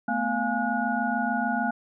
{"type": "tone cluster", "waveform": "sine", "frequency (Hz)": [220.5, 247.2, 699, 830, 1452], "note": ["A3", "B3", "F5", "G#5", "F#6"], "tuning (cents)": [4, 2, 1, -1, -33], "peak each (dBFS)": -30, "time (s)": [0.08, 1.71], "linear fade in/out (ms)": 5, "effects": []}